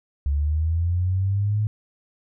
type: linear sweep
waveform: sine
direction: up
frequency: 69.3 to 108 Hz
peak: -19 dBFS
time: 0.26-1.67 s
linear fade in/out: 0 ms
effects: none